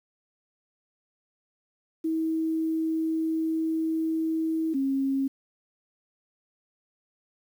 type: tone pair in turn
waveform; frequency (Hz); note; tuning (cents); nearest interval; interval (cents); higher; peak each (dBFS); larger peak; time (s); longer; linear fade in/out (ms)
sine; 321.4 / 271; E4 / C#4; -44 / -39; minor third; 295; first; -24 / -23; second; 2.04-4.74 / 4.74-5.28; first; 10
effects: 9-bit